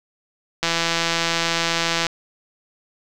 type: click train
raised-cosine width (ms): 0.2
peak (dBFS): -3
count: 241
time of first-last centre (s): 0.63-2.067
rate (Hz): 167
effects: none